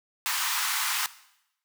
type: high-pass noise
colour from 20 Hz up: pink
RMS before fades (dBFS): -28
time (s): 0.26-1.06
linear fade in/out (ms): 0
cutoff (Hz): 920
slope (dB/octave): 48
effects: noise-tail reverb RT60 0.8 s tail -17 dB re dry